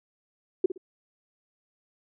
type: tone with echo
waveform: sine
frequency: 370.3 Hz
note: F#4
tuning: 1 cent sharp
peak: -16 dBFS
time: 0.64-0.66 s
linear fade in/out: 5 ms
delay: 59 ms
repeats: 2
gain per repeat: -12 dB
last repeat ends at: 0.778 s
effects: none